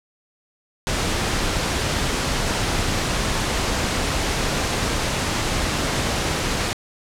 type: noise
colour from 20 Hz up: pink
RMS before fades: -22 dBFS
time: 0.87-6.73 s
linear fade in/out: 0 ms
effects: low-pass 8000 Hz 12 dB/octave